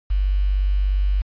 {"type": "tone with quantisation", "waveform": "sine", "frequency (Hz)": 48.45, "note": "G1", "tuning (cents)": -20, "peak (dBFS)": -16, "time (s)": [0.1, 1.22], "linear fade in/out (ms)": 10, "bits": 7, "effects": ["resampled to 11025 Hz"]}